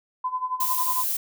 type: tone with tremolo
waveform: sine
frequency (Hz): 1015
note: B5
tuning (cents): +47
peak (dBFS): -22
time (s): 0.24-1.04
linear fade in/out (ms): 5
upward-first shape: sine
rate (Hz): 11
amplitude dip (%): 80
type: noise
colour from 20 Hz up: violet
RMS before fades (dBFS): -26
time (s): 0.6-1.17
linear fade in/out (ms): 5
effects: none